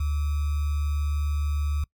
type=tone with sample-and-hold; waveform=sine; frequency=73.42 Hz; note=D2; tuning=in tune; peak=-23 dBFS; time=0-1.84 s; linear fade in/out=5 ms; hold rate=1225 Hz; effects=noise-tail reverb RT60 0.1 s tail -23 dB re dry